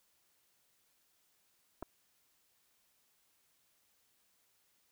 clicks, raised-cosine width 1 ms, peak -29 dBFS, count 2, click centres 1.825 / 1.828 s, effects white hiss -74 dBFS RMS until 4.91 s

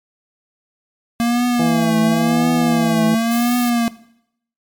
square tone with vibrato, 232.4 Hz, A#3, 5 cents flat, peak -15 dBFS, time 1.2-3.88 s, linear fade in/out 0 ms, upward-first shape triangle, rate 0.95 Hz, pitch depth 100 cents each way
harmonic tone, 164.81 Hz, E3, in tune, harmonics 1 / 2 / 3 / 4 / 5, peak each -21 / -24 / -26 / -27 / -28 dBFS, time 1.59-3.15 s, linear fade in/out 5 ms
blue noise, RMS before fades -29 dBFS, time 3.31-3.7 s, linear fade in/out 5 ms
effects noise-tail reverb RT60 0.7 s tail -18 dB re dry + MP3 96 kbps

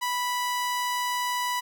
sawtooth tone, 986 Hz, B5, 3 cents flat, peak -22 dBFS, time 0.01-1.61 s, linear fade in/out 20 ms, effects none

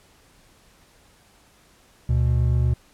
triangle tone pair together, 73.1 / 121.7 Hz, D2 / B2, -7 / -25 cents, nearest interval major sixth, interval 882 cents, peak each -18 dBFS, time 2.09-2.74 s, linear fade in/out 5 ms, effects pink hiss -56 dBFS RMS until 2.93 s + low-pass 12000 Hz 12 dB/octave

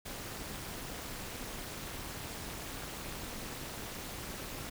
pink noise with amplitude modulation, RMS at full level -39 dBFS, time 0.05-4.7 s, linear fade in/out 10 ms, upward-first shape sine, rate 231 Hz, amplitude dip 80%, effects none

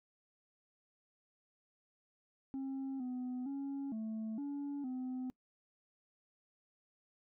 sine tone with pitch steps, 268.7 / 251.3 / 276.8 / 220 / 284.4 / 255.5 Hz, C4 / B3 / C#4 / A3 / C#4 / C4, +46 / +30 / -2 / 0 / +45 / -41 cents, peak -35 dBFS, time 2.54-5.3 s, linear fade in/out 0 ms, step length 460 ms, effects noise-tail reverb RT60 0.1 s tail -25 dB re dry + tanh soft clip ceiling -37 dBFS

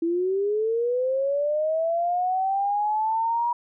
sine linear sweep, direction up, 327.8 to 961 Hz, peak -21 dBFS, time 0.02-3.53 s, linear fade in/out 5 ms, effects none

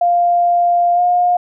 sine tone with pitch glide, 698.5 to 711.9 Hz, F5 to F5, 0 to +33 cents, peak -10 dBFS, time 0.01-1.37 s, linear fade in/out 5 ms, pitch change +33 cents, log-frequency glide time 0.95-1 s, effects none

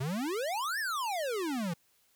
square exponential two-way sweep, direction up then down, 123.47 to 1849 to 159.4 Hz, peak -32 dBFS, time 0-1.74 s, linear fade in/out 10 ms, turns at 0.79 s, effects white hiss -69 dBFS RMS until 2.15 s

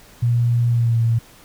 sine tone with pitch glide, 119.2 to 115.27 Hz, A#2 to A#2, +39 to -19 cents, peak -14 dBFS, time 0.22-1.19 s, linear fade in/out 10 ms, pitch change -58 cents, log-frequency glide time 0.69-0.98 s, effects pink hiss -47 dBFS RMS until 1.44 s

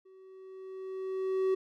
triangle tone with level ramp, 379.1 Hz, F#4, 42 cents sharp, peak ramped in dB -52 to -22 dBFS, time 0.05-1.55 s, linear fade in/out 10 ms, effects none

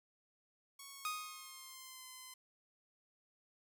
5% pulse tone with pitch glide, 1108.7 to 1028.5 Hz, C#6 to C6, 0 to -30 cents, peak -39 dBFS, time 0.79-2.34 s, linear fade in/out 5 ms, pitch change -130 cents, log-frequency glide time 0.9-2.06 s
sawtooth tone with exponential decay, 1244.5 Hz, D#6, in tune, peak -32 dBFS, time 1.05-1.74 s, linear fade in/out 1 ms, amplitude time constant 150 ms
effects none

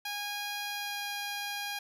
10% pulse tone with pitch glide, 820 to 815.3 Hz, G#5 to G#5, -22 to -32 cents, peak -26 dBFS, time 0.05-1.79 s, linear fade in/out 5 ms, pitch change -10 cents, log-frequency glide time 0.62-1.07 s, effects none

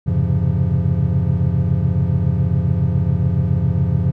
triangle tone cluster, 85.9 / 102.1 / 131.1 / 138.3 / 172.2 Hz, F2 / G#2 / C3 / C#3 / F3, -28 / -29 / +4 / -4 / -24 cents, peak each -19 dBFS, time 0.06-4.12 s, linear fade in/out 20 ms, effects none

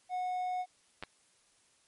triangle tone, 731 Hz, F#5, 21 cents flat, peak -30 dBFS, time 0.09-0.66 s, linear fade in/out 50 ms
clicks, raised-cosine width 0.3 ms, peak -24 dBFS, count 2, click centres 1.026 / 1.036 s
effects white hiss -68 dBFS RMS until 1.87 s + MP3 48 kbps

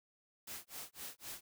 white noise with tremolo, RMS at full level -45 dBFS, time 0.47-1.41 s, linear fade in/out 5 ms, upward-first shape sine, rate 3.9 Hz, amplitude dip 100%, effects none

